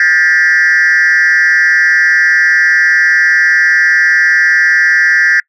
sine tone with frequency modulation, 1760 Hz, A6, in tune, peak -4 dBFS, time 0-5.4 s, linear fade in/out 2 ms, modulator 165 Hz, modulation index 1.2, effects noise-tail reverb RT60 0.1 s tail -26 dB re dry + tanh soft clip ceiling -4 dBFS

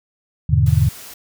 sine chord, E dominant seventh, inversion none, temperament just, 82.41 / 103.01 / 123.61 / 148.33 Hz, E2 / G#2 / B2 / D3, 0 / -14 / +2 / +18 cents, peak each -17 dBFS, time 0.49-0.89 s, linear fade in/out 10 ms
white noise, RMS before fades -37 dBFS, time 0.66-1.14 s, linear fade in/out 5 ms
effects none

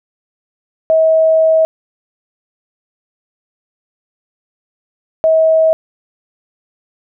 sine tone bursts at uneven times, 641 Hz, E5, 49 cents flat, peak -7 dBFS, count 2, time 0.9-1.65 / 5.24-5.73 s, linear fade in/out 0 ms, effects none

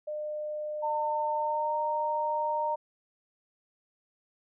sine tone, 604 Hz, D5, 48 cents sharp, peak -32 dBFS, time 0.07-2.76 s, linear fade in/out 10 ms
sine tone with pitch glide, 906 to 926.6 Hz, A#5 to A#5, -50 to -11 cents, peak -28 dBFS, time 0.82-2.76 s, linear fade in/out 20 ms, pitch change +39 cents, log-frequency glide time 1.35-1.75 s
effects none

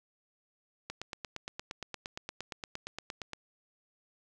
click train, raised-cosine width 0.2 ms, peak -21 dBFS, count 22, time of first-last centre 0.9-3.333 s, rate 8.63 Hz, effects none

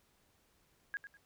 sine tone with echo, 1643 Hz, G#6, 19 cents flat, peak -35 dBFS, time 0.94-0.97 s, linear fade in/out 0 ms, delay 100 ms, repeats 2, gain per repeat -11 dB, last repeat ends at 1.17 s, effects pink hiss -72 dBFS RMS until 1.25 s

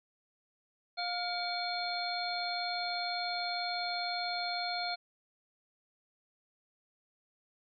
harmonic tone with a mistuned harmonic, 707 Hz, F5, 21 cents sharp, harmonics 1 / 2 / 3 / 5 / 6, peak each -36 / -42 / -42 / -45 / -37 dBFS, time 0.97-4.96 s, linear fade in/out 20 ms, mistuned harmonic 3, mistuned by +110 cents, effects none

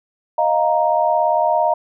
sine chord, Eb suspended second, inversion none, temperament just, 622.3 / 700 / 933.4 Hz, Eb5 / F5 / Bb5, 0 / +4 / +2 cents, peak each -18 dBFS, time 0.38-1.74 s, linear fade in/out 5 ms, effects none

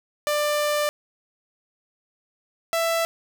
sawtooth tone pair in turn, 593 / 663.7 Hz, D5 / E5, +17 / +12 cents, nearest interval major second, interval 195 cents, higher second, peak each -17 dBFS, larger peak neither, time 0.27-0.89 / 2.73-3.05 s, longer first, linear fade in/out 0 ms, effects none

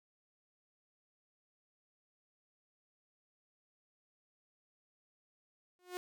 sawtooth tone with exponential growth, 360.5 Hz, F#4, 45 cents flat, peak -32 dBFS, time 5.79-5.97 s, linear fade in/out 0 ms, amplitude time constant 39 ms, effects none

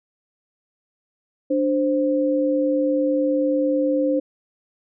sine tone pair together, 294.2 / 523.3 Hz, D4 / C5, +3 / 0 cents, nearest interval minor seventh, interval 997 cents, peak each -20 dBFS, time 1.5-4.2 s, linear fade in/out 10 ms, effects none

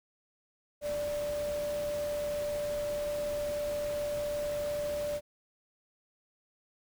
sine tone in noise, 587.3 Hz, D5, in tune, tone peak -31 dBFS, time 0.81-5.21 s, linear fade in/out 50 ms, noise pink, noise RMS -44 dBFS, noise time 0.81-5.21 s, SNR +10 dB, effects none

